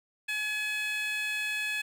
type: tone with high-pass filter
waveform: 15% pulse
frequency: 849 Hz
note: G#5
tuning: 38 cents sharp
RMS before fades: -32 dBFS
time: 0.28-1.82 s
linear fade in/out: 10 ms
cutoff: 2100 Hz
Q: 7.6
effects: none